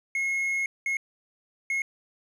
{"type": "tone bursts at uneven times", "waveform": "triangle", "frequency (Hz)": 2166, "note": "C#7", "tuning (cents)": -41, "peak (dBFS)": -23, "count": 3, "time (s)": [[0.15, 0.66], [0.86, 0.97], [1.7, 1.82]], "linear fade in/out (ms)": 2, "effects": ["resampled to 32000 Hz", "10-bit"]}